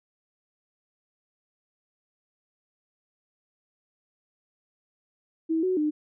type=tone with pitch steps; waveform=sine; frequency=323.3 / 370.7 / 302.5 Hz; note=E4 / F#4 / D#4; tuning=-34 / +3 / -49 cents; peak=-22 dBFS; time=5.49-5.91 s; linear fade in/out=20 ms; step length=140 ms; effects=none